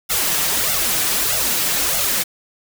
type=noise with flanger; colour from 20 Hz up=white; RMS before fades=-19 dBFS; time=0.09-2.24 s; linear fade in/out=20 ms; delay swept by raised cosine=1.4 to 6.8 ms; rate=1.6 Hz; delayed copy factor=+0.9; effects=none